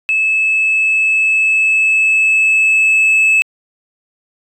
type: tone with level ramp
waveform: sine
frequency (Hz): 2605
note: E7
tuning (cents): -21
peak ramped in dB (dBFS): -10 to -5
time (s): 0.09-3.42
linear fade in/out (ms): 0
effects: tanh soft clip ceiling -7 dBFS